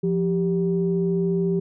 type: tone pair together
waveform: sine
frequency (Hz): 174.01 / 392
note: F3 / G4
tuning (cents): -6 / 0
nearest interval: octave + major second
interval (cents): 1406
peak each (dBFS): -21 / -22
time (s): 0.03-1.6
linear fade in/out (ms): 10
effects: tanh soft clip ceiling -11 dBFS